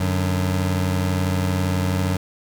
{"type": "tone pair together", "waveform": "25% pulse", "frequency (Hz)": [92.36, 147.5], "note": ["F#2", "D3"], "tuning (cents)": [-3, 8], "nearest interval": "minor sixth", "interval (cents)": 811, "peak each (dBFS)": [-16, -24], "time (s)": [0, 2.17], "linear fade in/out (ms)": 5, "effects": []}